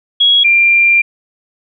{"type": "tone pair in turn", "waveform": "sine", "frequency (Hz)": [3322, 2381], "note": ["G#7", "D7"], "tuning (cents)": [0, 23], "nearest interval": "tritone", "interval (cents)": 577, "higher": "first", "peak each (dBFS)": -6, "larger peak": "neither", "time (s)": [[0.2, 0.44], [0.44, 1.02]], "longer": "second", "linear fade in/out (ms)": 10, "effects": []}